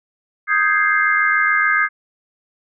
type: chord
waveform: sine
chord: Ab major seventh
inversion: second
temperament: equal with one note detuned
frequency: 1244.5 / 1574.3 / 1661.2 / 2093 Hz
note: Eb6 / G6 / Ab6 / C7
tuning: 0 / +7 / 0 / 0 cents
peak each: -19 dBFS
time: 0.47-1.89 s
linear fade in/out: 50 ms
effects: none